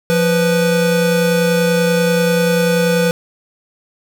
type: tone pair together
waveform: square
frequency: 174.61 / 493.5 Hz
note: F3 / B4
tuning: 0 / -1 cents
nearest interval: octave + tritone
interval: 1799 cents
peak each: -16 / -15 dBFS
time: 0.1-3.11 s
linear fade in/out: 0 ms
effects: none